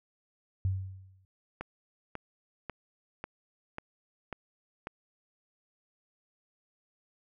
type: tone with exponential decay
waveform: sine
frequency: 95 Hz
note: F#2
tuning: 46 cents sharp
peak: -24 dBFS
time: 0.65-1.25 s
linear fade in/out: 0 ms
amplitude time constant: 130 ms
type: click train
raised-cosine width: 0.5 ms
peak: -22 dBFS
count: 7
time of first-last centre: 1.61-4.871 s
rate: 1.84 Hz
effects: none